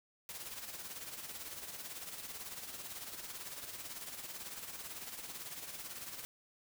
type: noise with tremolo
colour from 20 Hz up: white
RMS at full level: -44 dBFS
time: 0.29-6.25 s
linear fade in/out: 0 ms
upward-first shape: sine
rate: 18 Hz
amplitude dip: 55%
effects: none